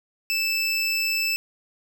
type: tone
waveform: 25% pulse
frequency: 2637 Hz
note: E7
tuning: in tune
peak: -18 dBFS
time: 0.3-1.36 s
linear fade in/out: 0 ms
effects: none